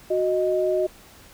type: tone pair together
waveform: sine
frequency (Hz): 368.7 / 622.3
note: F#4 / D#5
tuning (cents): -6 / 0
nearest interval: major sixth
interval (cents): 906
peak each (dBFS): -22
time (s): 0.1-0.87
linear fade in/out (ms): 10
effects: pink hiss -49 dBFS RMS until 1.33 s